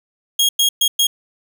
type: tone bursts at uneven times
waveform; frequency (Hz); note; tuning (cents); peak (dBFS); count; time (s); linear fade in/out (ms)
sawtooth; 3272; G#7; -26; -9; 4; 0.39-0.49 / 0.59-0.69 / 0.81-0.88 / 0.99-1.07; 5
effects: none